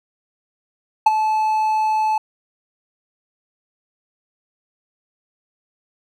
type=tone with ADSR envelope; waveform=triangle; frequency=867 Hz; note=A5; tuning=26 cents flat; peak=-4 dBFS; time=1.06-2.18 s; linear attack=7 ms; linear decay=25 ms; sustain=-10 dB; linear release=4 ms; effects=none